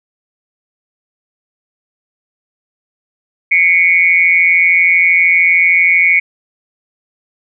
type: tone with amplitude modulation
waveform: sine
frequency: 2217 Hz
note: C#7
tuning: in tune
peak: -3 dBFS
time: 3.51-6.2 s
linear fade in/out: 10 ms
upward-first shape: sine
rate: 173 Hz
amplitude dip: 85%
effects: none